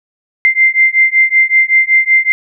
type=beating tone pair; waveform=sine; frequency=2086 / 2091.3 Hz; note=C7 / C7; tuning=-6 / -1 cents; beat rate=5.3 Hz; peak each=-10 dBFS; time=0.45-2.32 s; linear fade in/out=0 ms; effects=none